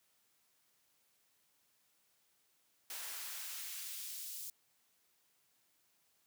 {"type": "noise with high-pass filter sweep", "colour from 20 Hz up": "white", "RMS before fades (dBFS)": -45, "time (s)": [2.9, 4.5], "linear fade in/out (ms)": 2, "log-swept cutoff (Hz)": [550, 5800], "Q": 0.73, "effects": ["white hiss -75 dBFS RMS until 6.26 s", "high-pass 80 Hz 12 dB/octave"]}